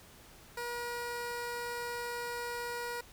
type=tone; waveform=15% pulse; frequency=478.8 Hz; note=A#4; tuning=46 cents sharp; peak=-30 dBFS; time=0.57-3.01 s; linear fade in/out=5 ms; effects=pink hiss -56 dBFS RMS until 3.12 s

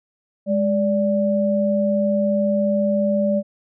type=tone pair together; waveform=sine; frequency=205.8 / 583 Hz; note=G#3 / D5; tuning=-16 / -13 cents; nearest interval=octave + tritone; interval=1803 cents; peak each=-19 dBFS; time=0.46-3.43 s; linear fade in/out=50 ms; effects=none

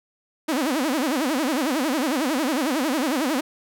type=tone with vibrato; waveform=sawtooth; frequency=283.1 Hz; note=C#4; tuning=37 cents sharp; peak=-17 dBFS; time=0.48-3.41 s; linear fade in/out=10 ms; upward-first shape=sine; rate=11 Hz; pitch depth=250 cents each way; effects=none

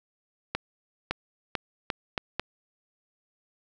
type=accelerating click train; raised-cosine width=0.3 ms; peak=-11 dBFS; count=6; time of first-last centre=0.55-2.396 s; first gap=560 ms; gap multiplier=0.79; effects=none

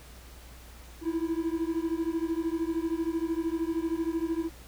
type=beating tone pair; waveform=triangle; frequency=323.4 / 336.4 Hz; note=E4 / E4; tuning=-33 / +35 cents; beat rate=13 Hz; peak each=-28 / -29 dBFS; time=1.01-4.5 s; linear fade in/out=50 ms; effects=added 60 Hz sine -48 dBFS peak until 4.67 s + pink hiss -52 dBFS RMS until 4.67 s

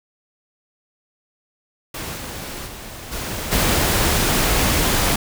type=noise with level steps; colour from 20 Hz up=pink; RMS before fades=-29 / -31 / -35 / -27 / -18 dBFS; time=1.94-5.16 s; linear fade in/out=5 ms; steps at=2.16 / 2.66 / 3.11 / 3.51 s; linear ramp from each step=20 ms; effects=none

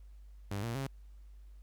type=tone with pitch steps; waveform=sawtooth; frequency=100.5 / 116.79 / 135.71 Hz; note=G2 / A#2 / C#3; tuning=+44 / +4 / -36 cents; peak=-31 dBFS; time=0.51-0.87 s; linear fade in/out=5 ms; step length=120 ms; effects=added 50 Hz sine -50 dBFS peak until 1.62 s + pink hiss -75 dBFS RMS until 1.62 s

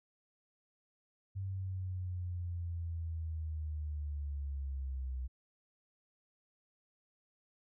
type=linear sweep; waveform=sine; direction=down; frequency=97 to 63.1 Hz; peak=-36 dBFS; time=1.35-5.28 s; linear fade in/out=20 ms; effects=none

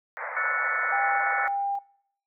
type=band-pass noise; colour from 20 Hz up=white; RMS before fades=-34 dBFS; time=0.17-1.48 s; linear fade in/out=0 ms; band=490 to 2100 Hz; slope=96 dB/octave
type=chord; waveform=sine; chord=F# minor seventh; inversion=third; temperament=equal with one note detuned; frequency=1318.5 / 1467.2 / 1760 / 2217 Hz; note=E6 / F#6 / A6 / C#7; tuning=0 / -15 / 0 / 0 cents; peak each=-31 / -28 / -31 / -32 dBFS; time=0.36-1.48 s; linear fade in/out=10 ms
type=tone with tremolo; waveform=sine; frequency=799 Hz; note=G5; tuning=33 cents sharp; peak=-25 dBFS; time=0.92-1.79 s; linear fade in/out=5 ms; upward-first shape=square; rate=1.8 Hz; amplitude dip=30%
effects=noise-tail reverb RT60 0.7 s tail -23 dB re dry

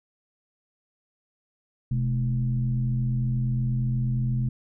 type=tone with frequency modulation; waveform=sine; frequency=125.9 Hz; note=B2; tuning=34 cents sharp; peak=-22 dBFS; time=1.91-4.49 s; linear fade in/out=5 ms; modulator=88.5 Hz; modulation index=0.64; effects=none

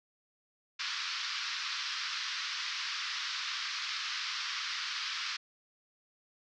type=band-pass noise; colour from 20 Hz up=white; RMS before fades=-37 dBFS; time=0.79-5.37 s; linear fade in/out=10 ms; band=1100 to 5400 Hz; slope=48 dB/octave; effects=none

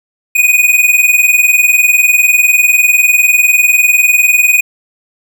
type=tone pair together; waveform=square; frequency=2469 / 2489 Hz; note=D#7 / D#7; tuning=-14 / 0 cents; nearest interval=unison; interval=14 cents; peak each=-10 dBFS; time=0.35-4.61 s; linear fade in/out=10 ms; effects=7-bit

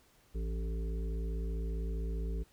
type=harmonic tone with a mistuned harmonic; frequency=55.3 Hz; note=A1; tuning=9 cents sharp; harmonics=1 / 3 / 5 / 7 / 8; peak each=-33 / -44 / -51 / -49 / -49 dBFS; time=0.34-2.44 s; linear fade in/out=20 ms; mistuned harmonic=3; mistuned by=+24 cents; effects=pink hiss -66 dBFS RMS until 2.52 s

